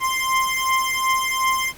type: beating tone pair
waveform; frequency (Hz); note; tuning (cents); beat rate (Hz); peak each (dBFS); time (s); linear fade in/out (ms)
25% pulse; 1046.5 / 1049.2; C6 / C6; 0 / +4; 2.7; -18; 0-1.73; 50
effects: pink hiss -44 dBFS RMS until 1.77 s + Opus 48 kbps